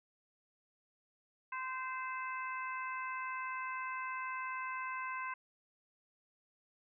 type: harmonic tone with a mistuned harmonic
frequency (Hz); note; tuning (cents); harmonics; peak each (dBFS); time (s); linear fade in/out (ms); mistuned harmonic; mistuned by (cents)
517; C5; -21; 2 / 3 / 4 / 5; -40 / -44 / -46 / -48; 1.52-5.34; 5; 5; +20
effects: none